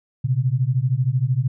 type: beating tone pair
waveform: sine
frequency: 121.8 / 134.8 Hz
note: B2 / C#3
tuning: -24 / -48 cents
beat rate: 13 Hz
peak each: -20 dBFS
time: 0.24-1.48 s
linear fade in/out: 10 ms
effects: none